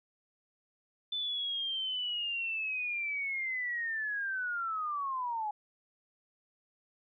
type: linear sweep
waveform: sine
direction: down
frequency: 3528 to 824 Hz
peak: -32 dBFS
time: 1.12-5.51 s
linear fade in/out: 5 ms
effects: none